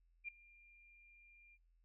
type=tone with ADSR envelope; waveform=sine; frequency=2395 Hz; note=D7; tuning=33 cents sharp; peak=-40 dBFS; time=0.24-1.58 s; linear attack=44 ms; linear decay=4 ms; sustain=-23 dB; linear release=44 ms; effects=noise-tail reverb RT60 0.3 s tail -24 dB re dry + added 42 Hz sine -70 dBFS peak until 1.84 s